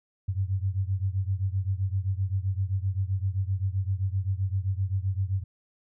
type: beating tone pair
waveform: sine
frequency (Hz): 93.3 / 101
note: F#2 / G#2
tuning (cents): +15 / -48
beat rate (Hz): 7.7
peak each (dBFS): -27 / -29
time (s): 0.28-5.44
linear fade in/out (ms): 10
effects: none